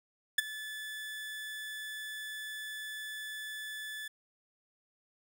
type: tone with ADSR envelope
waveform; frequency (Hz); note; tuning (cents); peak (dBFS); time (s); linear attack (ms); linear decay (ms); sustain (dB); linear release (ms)
30% pulse; 1734; A6; -26; -19; 0.38-4.08; 6; 18; -18; 5
effects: none